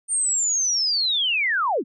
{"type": "linear sweep", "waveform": "sine", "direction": "down", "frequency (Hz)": [8920, 185], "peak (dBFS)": -19, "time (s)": [0.08, 1.84], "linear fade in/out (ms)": 50, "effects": []}